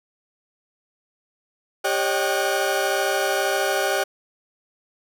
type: tone cluster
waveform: 40% pulse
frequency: 395.5 / 550 / 612 / 778 / 1456 Hz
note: G4 / C#5 / D#5 / G5 / F#6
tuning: +15 / -14 / -29 / -13 / -28 cents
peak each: -26 dBFS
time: 1.84-4.04 s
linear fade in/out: 10 ms
effects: none